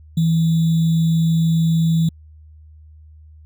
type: tone with sample-and-hold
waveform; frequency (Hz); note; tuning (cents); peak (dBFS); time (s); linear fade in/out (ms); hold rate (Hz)
sine; 163.4; E3; -15; -13; 0.17-2.09; 5; 3675
effects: added 77 Hz sine -41 dBFS peak until 3.45 s